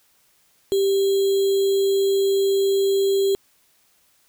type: tone with sample-and-hold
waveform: sine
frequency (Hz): 392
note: G4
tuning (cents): 0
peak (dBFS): -16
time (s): 0.72-3.35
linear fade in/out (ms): 0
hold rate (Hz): 3675
effects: white hiss -61 dBFS RMS until 4.28 s